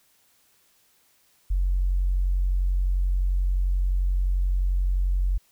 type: tone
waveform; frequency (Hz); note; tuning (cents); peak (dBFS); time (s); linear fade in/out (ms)
sine; 45.73; F#1; -20; -19; 1.5-5.38; 10
effects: tanh soft clip ceiling -15 dBFS + white hiss -63 dBFS RMS until 5.51 s